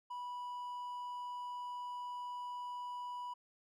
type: tone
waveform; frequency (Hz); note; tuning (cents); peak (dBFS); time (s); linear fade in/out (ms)
triangle; 982; B5; -10; -39; 0.1-3.34; 10
effects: none